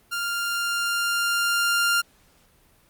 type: tone with level ramp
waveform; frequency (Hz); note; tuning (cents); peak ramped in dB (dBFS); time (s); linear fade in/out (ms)
sawtooth; 1397; F6; 0; -22 to -15; 0.11-2.02; 20
effects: pink hiss -59 dBFS RMS until 2.89 s + Opus 32 kbps